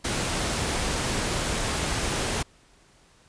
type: noise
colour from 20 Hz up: pink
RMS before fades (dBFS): -27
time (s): 0.04-2.43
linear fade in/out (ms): 10
effects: pink hiss -58 dBFS RMS until 3.28 s + resampled to 22050 Hz